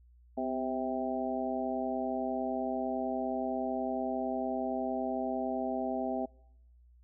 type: harmonic tone with a mistuned harmonic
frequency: 130.81 Hz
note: C3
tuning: in tune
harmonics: 2 / 3 / 4 / 5 / 6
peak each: -35 / -40 / -42 / -35 / -38 dBFS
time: 0.37-6.26 s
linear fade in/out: 10 ms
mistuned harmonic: 2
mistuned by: -46 cents
effects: noise-tail reverb RT60 0.9 s tail -26 dB re dry + added 60 Hz sine -57 dBFS peak until 7.03 s